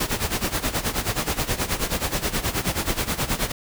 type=noise with tremolo; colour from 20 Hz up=pink; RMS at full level=-22 dBFS; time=0-3.52 s; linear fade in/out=5 ms; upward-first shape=sine; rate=9.4 Hz; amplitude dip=80%; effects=none